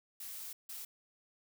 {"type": "noise bursts at uneven times", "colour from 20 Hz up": "blue", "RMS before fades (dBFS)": -45, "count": 2, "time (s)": [[0.2, 0.53], [0.69, 0.85]], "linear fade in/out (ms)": 5, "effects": []}